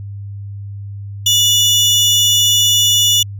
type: tone pair together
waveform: 30% pulse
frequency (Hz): 2919 / 3483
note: F#7 / A7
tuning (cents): -24 / -18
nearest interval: minor third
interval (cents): 306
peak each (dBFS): -10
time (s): 1.26-3.23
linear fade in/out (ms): 5
effects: added 100 Hz sine -25 dBFS peak until 3.39 s